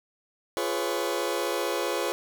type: chord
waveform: sawtooth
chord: C# dominant seventh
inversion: first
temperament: just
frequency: 346.5 / 415.8 / 498.9 / 554.4 Hz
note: E#4 / G#4 / B4 / C#5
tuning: -14 / +2 / +17 / 0 cents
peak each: -28 dBFS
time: 0.57-2.12 s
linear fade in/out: 0 ms
effects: 8-bit